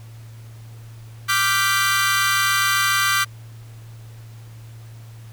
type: chord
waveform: sawtooth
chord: G dominant seventh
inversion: second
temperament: equal with one note detuned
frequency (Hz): 1174.7 / 1396.9 / 1557.2 / 1975.5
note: D6 / F6 / G6 / B6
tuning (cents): 0 / 0 / -12 / 0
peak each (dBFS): -17 / -22 / -18 / -21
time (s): 1.28-3.25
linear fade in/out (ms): 20
effects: added 113 Hz sine -37 dBFS peak until 5.32 s + pink hiss -51 dBFS RMS until 5.32 s